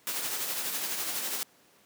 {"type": "noise with tremolo", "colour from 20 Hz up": "white", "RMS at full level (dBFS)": -31, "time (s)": [0.07, 1.43], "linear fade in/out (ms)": 0, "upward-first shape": "triangle", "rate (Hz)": 12, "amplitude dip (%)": 45, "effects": ["pink hiss -61 dBFS RMS until 1.85 s", "high-pass 200 Hz 12 dB/octave"]}